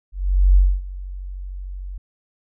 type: tone with ADSR envelope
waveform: sine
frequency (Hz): 46.58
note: F#1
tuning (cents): +12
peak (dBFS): -8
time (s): 0.12-1.98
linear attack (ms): 440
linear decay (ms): 250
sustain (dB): -20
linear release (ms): 5
effects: none